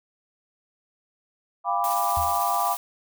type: chord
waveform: sine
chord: G dominant seventh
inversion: third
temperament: equal with one note detuned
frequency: 698.5 / 802.3 / 987.8 / 1174.7 Hz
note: F5 / G5 / B5 / D6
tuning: 0 / +40 / 0 / 0 cents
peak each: -27 dBFS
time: 1.64-2.77 s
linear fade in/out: 50 ms
type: noise with tremolo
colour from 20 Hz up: blue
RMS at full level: -32 dBFS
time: 1.84-2.77 s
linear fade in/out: 0 ms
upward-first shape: triangle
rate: 16 Hz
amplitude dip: 25%
type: tone with exponential decay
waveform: sine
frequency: 80.2 Hz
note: E2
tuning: 47 cents flat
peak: -25 dBFS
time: 2.17-2.47 s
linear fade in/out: 0 ms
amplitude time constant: 64 ms
effects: none